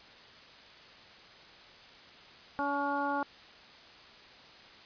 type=harmonic tone with a mistuned harmonic; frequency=284.1 Hz; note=C#4; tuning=43 cents sharp; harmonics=1 / 2 / 3 / 4 / 5; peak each=-36 / -38 / -33 / -37 / -37 dBFS; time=2.59-3.23 s; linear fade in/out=0 ms; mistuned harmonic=4; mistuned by=-24 cents; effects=white hiss -53 dBFS RMS until 4.85 s + resampled to 11025 Hz